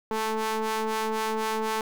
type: ring-modulated tone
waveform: sawtooth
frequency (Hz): 220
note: A3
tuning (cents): 0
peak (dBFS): -19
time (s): 0.11-1.81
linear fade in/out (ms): 0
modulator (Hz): 658
effects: none